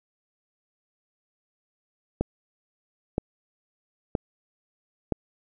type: click train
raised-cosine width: 2 ms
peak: -10 dBFS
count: 4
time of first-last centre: 2.21-5.123 s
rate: 1.03 Hz
effects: none